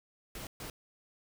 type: noise bursts at uneven times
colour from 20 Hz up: pink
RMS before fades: -43 dBFS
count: 2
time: 0.35-0.47 / 0.6-0.7 s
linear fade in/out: 2 ms
effects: none